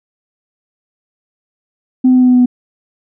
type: tone with pitch steps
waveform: sine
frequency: 256.1 / 254.6 / 253.2 / 251.7 / 250.3 / 248.8 / 247.4 Hz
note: C4 / C4 / B3 / B3 / B3 / B3 / B3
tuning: -37 / -47 / +43 / +33 / +23 / +13 / +3 cents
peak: -4 dBFS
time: 2.04-2.46 s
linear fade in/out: 10 ms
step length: 60 ms
effects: tanh soft clip ceiling -2 dBFS